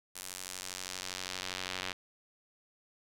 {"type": "tone with band-pass filter sweep", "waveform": "sawtooth", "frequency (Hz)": 92.5, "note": "F#2", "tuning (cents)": 0, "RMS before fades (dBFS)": -41, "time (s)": [0.15, 1.93], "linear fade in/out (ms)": 10, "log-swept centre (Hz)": [9900, 3100], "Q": 0.99, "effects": []}